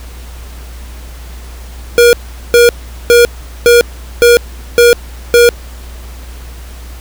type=tone bursts; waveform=square; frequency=476.3 Hz; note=A#4; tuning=37 cents sharp; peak=-3 dBFS; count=7; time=1.98-5.49 s; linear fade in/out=0 ms; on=150 ms; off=410 ms; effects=added 60 Hz sine -26 dBFS peak until 7 s + pink hiss -36 dBFS RMS until 7 s